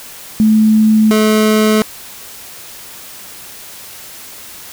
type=tone pair in turn; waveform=sine / 25% pulse; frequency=217.1 / 215.6 Hz; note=A3 / A3; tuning=-23 / -35 cents; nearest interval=unison; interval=12 cents; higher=first; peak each=-6 / -5 dBFS; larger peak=second; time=0.4-1.11 / 1.11-1.82 s; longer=neither; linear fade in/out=0 ms; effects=white hiss -33 dBFS RMS until 4.72 s